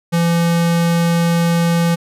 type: tone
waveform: square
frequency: 169.4 Hz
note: E3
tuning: 48 cents sharp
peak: -13 dBFS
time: 0.12-1.96 s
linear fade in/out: 20 ms
effects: resampled to 32000 Hz